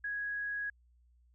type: tone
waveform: sine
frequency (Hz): 1661.2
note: G#6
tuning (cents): 0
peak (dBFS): -34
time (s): 0.04-0.7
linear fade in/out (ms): 5
effects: added 60 Hz sine -63 dBFS peak until 1.34 s